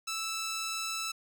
10% pulse tone, 1318.5 Hz, E6, in tune, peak -25 dBFS, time 0.07-1.12 s, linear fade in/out 10 ms, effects none

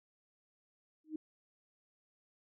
sine tone with exponential growth, 311.1 Hz, D#4, in tune, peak -33 dBFS, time 1.04-1.16 s, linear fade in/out 5 ms, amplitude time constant 25 ms, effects none

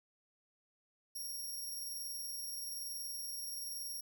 10% pulse tone with amplitude modulation, 5588 Hz, F8, in tune, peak -34 dBFS, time 1.15-4.01 s, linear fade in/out 10 ms, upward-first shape sine, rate 21.1 Hz, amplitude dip 25%, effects none

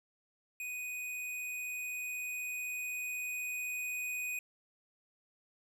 square tone with level ramp, 2489 Hz, D#7, in tune, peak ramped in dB -39 to -36 dBFS, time 0.6-4.39 s, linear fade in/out 2 ms, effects none

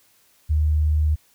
sine tone, 76.4 Hz, D#2, 31 cents flat, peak -16 dBFS, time 0.49-1.16 s, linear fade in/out 20 ms, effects white hiss -59 dBFS RMS until 1.34 s

